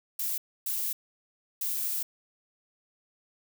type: noise bursts at uneven times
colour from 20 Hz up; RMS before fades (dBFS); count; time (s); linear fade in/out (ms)
violet; -31; 3; 0.19-0.38 / 0.66-0.93 / 1.61-2.03; 5
effects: none

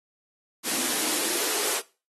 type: noise with high-pass filter sweep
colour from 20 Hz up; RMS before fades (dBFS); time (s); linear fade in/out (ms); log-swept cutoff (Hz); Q
white; -26; 0.63-1.82; 50; 240 to 440; 3.3
effects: noise-tail reverb RT60 0.3 s tail -18 dB re dry + AAC 32 kbps

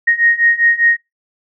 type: beating tone pair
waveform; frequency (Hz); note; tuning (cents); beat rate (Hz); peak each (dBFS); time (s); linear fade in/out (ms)
sine; 1864.7 / 1869.7; A#6 / A#6; 0 / +5; 5; -14 / -12; 0.07-0.97; 10
effects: noise-tail reverb RT60 0.2 s tail -25 dB re dry

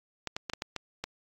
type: clicks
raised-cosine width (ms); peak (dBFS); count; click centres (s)
0.2; -16; 7; 0.273 / 0.365 / 0.498 / 0.535 / 0.621 / 0.763 / 1.04
effects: AAC 64 kbps

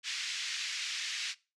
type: band-pass noise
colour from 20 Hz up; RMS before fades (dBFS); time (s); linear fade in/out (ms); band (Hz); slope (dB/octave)
pink; -37; 0.03-1.35; 50; 2000 to 6500; 24
effects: noise-tail reverb RT60 0.3 s tail -21 dB re dry + low-pass 10000 Hz 12 dB/octave

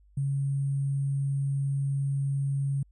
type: tone with sample-and-hold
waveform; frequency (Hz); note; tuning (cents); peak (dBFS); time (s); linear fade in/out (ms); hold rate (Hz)
sine; 138.59; C#3; 0; -25; 0.17-2.83; 5; 8820
effects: added 50 Hz sine -56 dBFS peak until 2.91 s + resampled to 24000 Hz

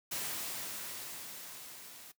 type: noise with level ramp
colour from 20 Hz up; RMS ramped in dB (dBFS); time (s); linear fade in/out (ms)
white; -37 to -52; 0.11-2.12; 10
effects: noise-tail reverb RT60 0.1 s tail -17 dB re dry + high-pass 100 Hz 12 dB/octave

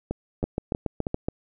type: two click trains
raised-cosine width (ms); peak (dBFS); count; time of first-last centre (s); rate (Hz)
2; -12 / -14; 7 / 4; 0.44-1.285 / 0.11-1.068; 7.1 / 3.13
effects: none

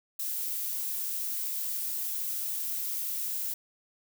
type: noise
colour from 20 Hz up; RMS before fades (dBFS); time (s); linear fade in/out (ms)
violet; -33; 0.19-3.54; 5
effects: none

